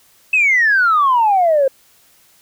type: exponential sweep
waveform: sine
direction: down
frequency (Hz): 2637 to 523.3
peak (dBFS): -9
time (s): 0.33-1.68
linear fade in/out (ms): 5
effects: tanh soft clip ceiling -6 dBFS + white hiss -52 dBFS RMS until 2.41 s